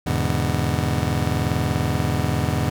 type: chord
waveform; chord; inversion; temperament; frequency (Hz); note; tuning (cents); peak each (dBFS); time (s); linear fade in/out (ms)
30% pulse; E dominant seventh; none; just; 82.41 / 103.01 / 123.61 / 148.33; E2 / G#2 / B2 / D3; 0 / -14 / +2 / +18; -23; 0.06-2.7; 10
effects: none